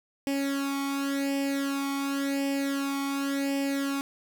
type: tone with flanger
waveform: sawtooth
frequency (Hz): 277.2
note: C#4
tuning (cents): 0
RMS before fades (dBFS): -29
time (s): 0.27-4.01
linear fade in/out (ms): 0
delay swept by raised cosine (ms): 0.38 to 0.89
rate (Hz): 0.91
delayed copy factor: +0.8
effects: none